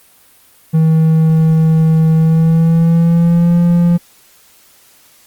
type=tone with pitch glide; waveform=triangle; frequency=160 to 172.48 Hz; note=D#3 to F3; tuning=+49 to -21 cents; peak=-5 dBFS; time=0.73-3.98 s; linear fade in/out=20 ms; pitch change=+130 cents; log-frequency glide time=2.16-3.59 s; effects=white hiss -47 dBFS RMS until 5.26 s + Opus 32 kbps